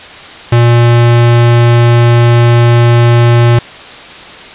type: tone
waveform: square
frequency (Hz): 118.8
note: A#2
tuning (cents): +33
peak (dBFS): -4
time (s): 0.52-3.59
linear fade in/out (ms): 5
effects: white hiss -29 dBFS RMS until 4.54 s + resampled to 8000 Hz